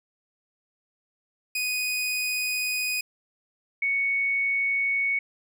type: tone pair in turn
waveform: sawtooth / sine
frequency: 2489 / 2222 Hz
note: D#7 / C#7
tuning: 0 / +4 cents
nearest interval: major second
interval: 196 cents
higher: first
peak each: -22 dBFS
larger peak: neither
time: 1.55-3.01 / 3.82-5.19 s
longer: first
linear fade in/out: 5 ms
effects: none